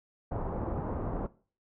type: low-pass noise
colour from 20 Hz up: pink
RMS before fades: -34 dBFS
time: 0.31-1.27 s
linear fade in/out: 10 ms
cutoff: 1000 Hz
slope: 24 dB/octave
effects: noise-tail reverb RT60 0.4 s tail -19 dB re dry